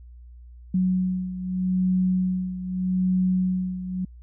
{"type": "beating tone pair", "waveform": "sine", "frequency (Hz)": [184.3, 185.11], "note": ["F#3", "F#3"], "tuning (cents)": [-7, 1], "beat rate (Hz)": 0.81, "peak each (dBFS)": [-22, -27], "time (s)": [0.74, 4.05], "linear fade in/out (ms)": 5, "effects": ["added 60 Hz sine -42 dBFS peak until 4.22 s"]}